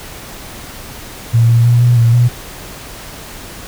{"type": "tone with pitch steps", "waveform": "sine", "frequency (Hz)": [116, 117.1, 119.9, 121.4, 116.5, 121], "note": ["A#2", "A#2", "A#2", "B2", "A#2", "B2"], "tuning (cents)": [-8, 8, 49, -29, -1, -35], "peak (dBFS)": -6, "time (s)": [1.33, 2.29], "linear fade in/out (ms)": 20, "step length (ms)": 160, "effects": ["pink hiss -31 dBFS RMS until 3.67 s"]}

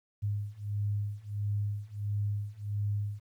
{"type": "beating tone pair", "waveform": "sine", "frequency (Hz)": [102.1, 103.6], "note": ["G#2", "G#2"], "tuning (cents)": [-29, -4], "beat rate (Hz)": 1.5, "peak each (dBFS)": [-34, -33], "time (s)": [0.22, 3.2], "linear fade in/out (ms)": 20, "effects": ["11-bit"]}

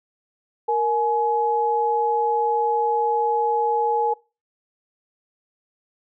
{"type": "tone pair together", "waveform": "sine", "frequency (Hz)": [466.2, 844.7], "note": ["A#4", "G#5"], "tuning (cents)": [0, 29], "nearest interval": "minor seventh", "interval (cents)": 1029, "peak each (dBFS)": [-22, -20], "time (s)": [0.68, 4.14], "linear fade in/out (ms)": 10, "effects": ["noise-tail reverb RT60 0.3 s tail -23 dB re dry"]}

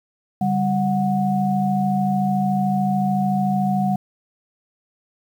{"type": "tone cluster", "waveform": "sine", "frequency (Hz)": [142.3, 195.9, 733], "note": ["C#3", "G3", "F#5"], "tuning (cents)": [46, -1, -16], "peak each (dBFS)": [-26, -19, -22], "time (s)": [0.41, 3.96], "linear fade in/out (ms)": 5, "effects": ["8-bit"]}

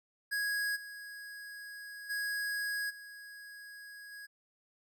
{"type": "tone with level steps", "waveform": "square", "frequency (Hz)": 1657, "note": "G#6", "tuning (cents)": -4, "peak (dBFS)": [-32, -45, -34, -48, -46], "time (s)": [0.31, 4.27], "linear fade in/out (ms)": 20, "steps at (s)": [0.75, 2.09, 2.89, 4.11], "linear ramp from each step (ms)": 20, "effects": []}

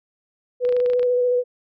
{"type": "tone with vibrato", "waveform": "sine", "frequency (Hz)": 493.9, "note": "B4", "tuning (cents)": 0, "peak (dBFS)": -16, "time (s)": [0.6, 1.44], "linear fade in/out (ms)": 50, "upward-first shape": "square", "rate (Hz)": 14, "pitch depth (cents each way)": 13}
{"type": "clicks", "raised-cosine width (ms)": 0.3, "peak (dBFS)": -21, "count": 10, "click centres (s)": [0.651, 0.691, 0.725, 0.766, 0.802, 0.861, 0.9, 0.934, 0.995, 1.03]}
{"effects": []}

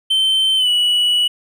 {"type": "tone with pitch glide", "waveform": "triangle", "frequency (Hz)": [3096, 2941], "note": ["G7", "F#7"], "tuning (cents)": [-22, -11], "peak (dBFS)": -11, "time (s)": [0.1, 1.28], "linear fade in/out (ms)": 10, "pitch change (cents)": -89, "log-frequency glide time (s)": [0.57, 0.69], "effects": []}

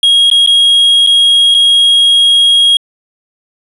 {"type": "tone with dropouts", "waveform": "triangle", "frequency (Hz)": 3279, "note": "G#7", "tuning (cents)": -23, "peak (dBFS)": -3, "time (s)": [0.03, 2.77], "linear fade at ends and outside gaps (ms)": 2, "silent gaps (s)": [[0.301, 0.313], [0.463, 0.473], [1.065, 1.071], [1.543, 1.547]], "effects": ["resampled to 32000 Hz", "7-bit"]}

